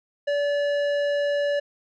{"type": "tone with tanh clipping", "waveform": "triangle", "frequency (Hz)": 576, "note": "D5", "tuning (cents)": -34, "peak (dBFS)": -23, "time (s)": [0.27, 1.6], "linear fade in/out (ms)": 10, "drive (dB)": 17, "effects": []}